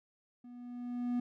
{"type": "tone with level ramp", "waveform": "triangle", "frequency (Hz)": 243.9, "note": "B3", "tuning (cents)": -21, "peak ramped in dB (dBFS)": [-47, -27], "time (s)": [0.44, 1.2], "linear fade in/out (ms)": 5, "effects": []}